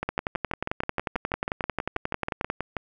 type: two click trains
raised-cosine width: 0.5 ms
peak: -11 / -13 dBFS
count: 28 / 18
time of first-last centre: 0.09-2.501 / 0.03-2.768 s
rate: 11.2 / 6.21 Hz
effects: none